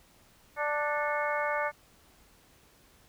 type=harmonic tone with a mistuned harmonic; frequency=295.1 Hz; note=D4; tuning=8 cents sharp; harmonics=2 / 3 / 4 / 5 / 6 / 7; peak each=-32 / -34 / -35 / -36 / -37 / -37 dBFS; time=0.56-1.72 s; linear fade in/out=50 ms; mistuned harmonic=7; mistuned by=+92 cents; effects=pink hiss -61 dBFS RMS until 3.08 s